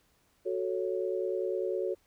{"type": "chord", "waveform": "sine", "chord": "F# minor", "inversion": "none", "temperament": "equal", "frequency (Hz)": [370, 440, 554.4], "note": ["F#4", "A4", "C#5"], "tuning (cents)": [0, 0, 0], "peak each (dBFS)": [-32, -34, -35], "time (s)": [0.45, 1.95], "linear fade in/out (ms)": 20, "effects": ["pink hiss -69 dBFS RMS until 2.06 s"]}